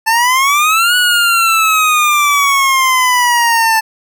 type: exponential two-way sweep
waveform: 25% pulse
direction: up then down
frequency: 880 to 1474 to 880 Hz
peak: -5 dBFS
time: 0.06-3.81 s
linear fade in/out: 20 ms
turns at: 0.96 s
effects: none